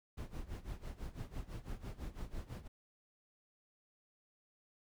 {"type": "noise with tremolo", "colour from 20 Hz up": "brown", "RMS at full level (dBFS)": -42, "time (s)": [0.17, 2.68], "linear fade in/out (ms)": 10, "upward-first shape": "sine", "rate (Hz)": 6, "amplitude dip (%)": 85, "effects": []}